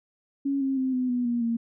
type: tone with pitch steps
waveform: sine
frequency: 277.2 / 269 / 261 / 253.3 / 245.8 / 238.5 / 231.5 Hz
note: C#4 / C4 / C4 / B3 / B3 / A#3 / A#3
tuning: 0 / +48 / -4 / +44 / -8 / +40 / -12 cents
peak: -23 dBFS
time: 0.45-1.57 s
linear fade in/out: 10 ms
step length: 160 ms
effects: none